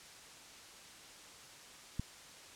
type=click; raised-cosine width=5 ms; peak=-23 dBFS; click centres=1.996 s; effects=white hiss -54 dBFS RMS until 2.55 s + low-pass 8000 Hz 12 dB/octave